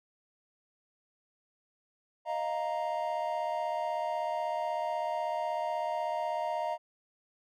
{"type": "chord", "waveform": "triangle", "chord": "Eb suspended second", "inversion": "none", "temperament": "equal", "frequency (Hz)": [622.3, 698.5, 932.3], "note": ["Eb5", "F5", "Bb5"], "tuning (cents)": [0, 0, 0], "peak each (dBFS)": -33, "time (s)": [2.25, 6.78], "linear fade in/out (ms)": 50, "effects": []}